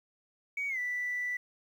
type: tone with pitch glide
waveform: sine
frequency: 2254 to 1973.6 Hz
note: C#7 to B6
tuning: +28 to -2 cents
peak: -30 dBFS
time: 0.57-1.37 s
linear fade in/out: 5 ms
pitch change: -230 cents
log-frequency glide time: 0.68-0.79 s
effects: tanh soft clip ceiling -27 dBFS + 10-bit